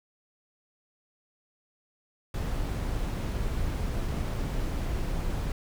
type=noise; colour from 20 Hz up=brown; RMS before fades=-30 dBFS; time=2.34-5.52 s; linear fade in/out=2 ms; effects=none